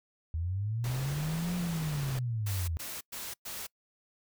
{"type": "linear two-way sweep", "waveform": "sine", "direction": "up then down", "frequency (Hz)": [77.78, 179.7, 77.78], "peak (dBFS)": -30, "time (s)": [0.34, 2.77], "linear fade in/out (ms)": 0, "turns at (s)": 1.56}
{"type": "noise", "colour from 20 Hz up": "pink", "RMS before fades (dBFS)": -41, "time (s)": [0.84, 2.19], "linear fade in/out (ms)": 2}
{"type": "noise bursts", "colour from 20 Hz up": "white", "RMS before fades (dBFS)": -40, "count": 4, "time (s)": [2.46, 3.67], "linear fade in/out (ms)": 10, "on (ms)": 220, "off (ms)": 110}
{"effects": ["noise-tail reverb RT60 0.1 s tail -25 dB re dry"]}